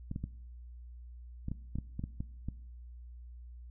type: clicks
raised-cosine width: 5 ms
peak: -24 dBFS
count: 11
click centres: 0.114 / 0.161 / 0.24 / 1.484 / 1.516 / 1.756 / 1.786 / 1.994 / 2.039 / 2.205 / 2.486 s
effects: noise-tail reverb RT60 0.8 s tail -20 dB re dry + added 60 Hz sine -46 dBFS peak until 3.7 s